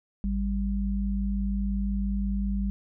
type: tone pair together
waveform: sine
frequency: 52.82 / 197.7 Hz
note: G#1 / G3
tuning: +30 / +15 cents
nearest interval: octave + major seventh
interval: 2285 cents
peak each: -27 / -28 dBFS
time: 0.24-2.7 s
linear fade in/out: 0 ms
effects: none